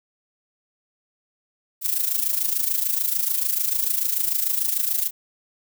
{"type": "noise with amplitude modulation", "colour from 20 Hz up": "violet", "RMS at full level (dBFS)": -20, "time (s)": [1.81, 5.11], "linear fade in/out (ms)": 50, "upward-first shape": "sine", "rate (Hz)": 26.8, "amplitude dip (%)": 70, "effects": []}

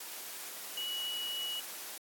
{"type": "tone in noise", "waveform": "sine", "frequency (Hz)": 2926, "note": "F#7", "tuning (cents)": -20, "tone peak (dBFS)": -35, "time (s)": [0.77, 1.6], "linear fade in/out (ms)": 5, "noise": "white", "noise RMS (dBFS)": -44, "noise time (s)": [0, 1.98], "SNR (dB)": 6, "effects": ["high-pass 300 Hz 12 dB/octave", "AAC 64 kbps"]}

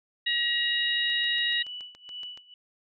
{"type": "harmonic tone", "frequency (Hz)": 952, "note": "A#5", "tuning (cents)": 36, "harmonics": [2, 3, 4], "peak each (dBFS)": [-28, -29, -28], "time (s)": [0.26, 1.63], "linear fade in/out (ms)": 10}
{"type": "click train", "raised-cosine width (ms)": 0.2, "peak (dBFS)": -31, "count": 10, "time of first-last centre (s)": [1.1, 2.375], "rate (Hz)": 7.06}
{"type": "tone with tremolo", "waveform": "sine", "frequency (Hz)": 2960, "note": "F#7", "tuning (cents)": 0, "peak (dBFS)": -35, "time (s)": [1.62, 2.54], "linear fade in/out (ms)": 2, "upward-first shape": "sine", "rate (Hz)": 2.1, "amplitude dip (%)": 90}
{"effects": []}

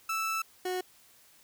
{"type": "tone pair in turn", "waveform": "30% pulse", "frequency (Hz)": [1318.5, 366.5], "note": ["E6", "F#4"], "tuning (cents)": [0, -16], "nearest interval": "octave + minor seventh", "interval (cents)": 2216, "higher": "first", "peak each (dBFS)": [-27, -28], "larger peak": "first", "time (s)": [[0.09, 0.42], [0.65, 0.81]], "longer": "first", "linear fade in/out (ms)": 5, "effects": ["white hiss -60 dBFS RMS until 1.43 s"]}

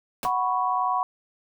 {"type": "noise with exponential decay", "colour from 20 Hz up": "pink", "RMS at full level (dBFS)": -28, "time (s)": [0.23, 0.33], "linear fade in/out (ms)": 1, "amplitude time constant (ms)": 21}
{"type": "chord", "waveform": "sine", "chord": "F# suspended fourth", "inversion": "none", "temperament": "equal", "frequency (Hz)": [740, 987.8, 1108.7], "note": ["F#5", "B5", "C#6"], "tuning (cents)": [0, 0, 0], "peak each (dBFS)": -26, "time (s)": [0.25, 1.03], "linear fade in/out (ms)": 0}
{"effects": []}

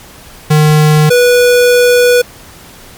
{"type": "tone pair in turn", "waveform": "square", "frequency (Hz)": [152.6, 489.5], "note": ["D#3", "B4"], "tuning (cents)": [-33, -15], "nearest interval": "octave + minor sixth", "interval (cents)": 2018, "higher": "second", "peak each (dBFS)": -5, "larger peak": "neither", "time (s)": [[0.5, 1.1], [1.1, 2.22]], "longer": "second", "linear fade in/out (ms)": 10, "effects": ["pink hiss -35 dBFS RMS until 2.97 s", "MP3 96 kbps"]}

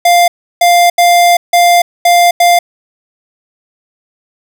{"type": "tone bursts at uneven times", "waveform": "square", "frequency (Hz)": 698.5, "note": "F5", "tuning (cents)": 0, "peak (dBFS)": -5, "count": 6, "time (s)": [[0.05, 0.28], [0.61, 0.9], [0.98, 1.37], [1.53, 1.82], [2.05, 2.31], [2.4, 2.59]], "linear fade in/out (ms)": 5, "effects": []}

